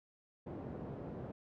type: band-pass noise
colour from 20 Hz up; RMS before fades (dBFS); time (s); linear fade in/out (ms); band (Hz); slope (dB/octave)
pink; -45; 0.46-1.32; 10; 110 to 540; 12
effects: none